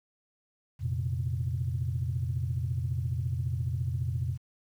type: chord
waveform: sine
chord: F suspended fourth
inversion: none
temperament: just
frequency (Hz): 87.31 / 116.41 / 130.96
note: F2 / Bb2 / C3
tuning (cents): 0 / -2 / +2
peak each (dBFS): -32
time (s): 0.79-4.38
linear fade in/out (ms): 50
effects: tanh soft clip ceiling -19 dBFS + 10-bit

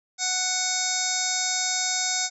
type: harmonic tone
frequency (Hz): 740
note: F#5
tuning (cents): 0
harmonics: 1 / 2 / 3 / 5 / 6 / 7 / 8 / 9 / 10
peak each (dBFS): -34 / -35 / -33 / -33 / -35 / -31 / -31 / -31 / -30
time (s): 0.18-2.3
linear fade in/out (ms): 50
effects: none

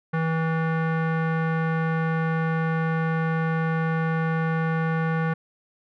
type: tone with low-pass filter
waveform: square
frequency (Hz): 162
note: E3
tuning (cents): -30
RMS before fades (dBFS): -24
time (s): 0.13-5.34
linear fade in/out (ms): 10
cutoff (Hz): 1600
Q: 2.6
effects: none

